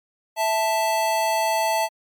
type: tone pair together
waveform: square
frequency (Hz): 659.3 / 880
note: E5 / A5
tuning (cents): 0 / 0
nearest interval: perfect fourth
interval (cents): 500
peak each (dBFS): -24 / -22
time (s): 0.36-1.89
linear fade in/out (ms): 50
effects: MP3 96 kbps